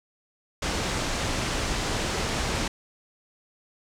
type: low-pass noise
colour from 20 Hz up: pink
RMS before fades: -28 dBFS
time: 0.62-2.68 s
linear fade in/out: 5 ms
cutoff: 7900 Hz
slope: 24 dB/octave
effects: none